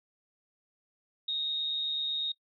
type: tone with amplitude modulation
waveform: sine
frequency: 3729 Hz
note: A#7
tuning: in tune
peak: -27 dBFS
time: 1.28-2.32 s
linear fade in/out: 5 ms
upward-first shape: sine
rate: 148 Hz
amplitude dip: 40%
effects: noise-tail reverb RT60 0.1 s tail -23 dB re dry